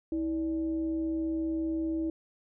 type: tone with frequency modulation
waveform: sine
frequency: 322.5 Hz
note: E4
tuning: 38 cents flat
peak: -28 dBFS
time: 0.12-2.1 s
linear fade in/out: 2 ms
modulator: 261 Hz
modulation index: 0.34
effects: none